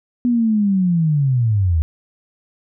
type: linear sweep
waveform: sine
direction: down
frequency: 246.9 to 75.2 Hz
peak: -13 dBFS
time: 0.25-1.82 s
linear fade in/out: 0 ms
effects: none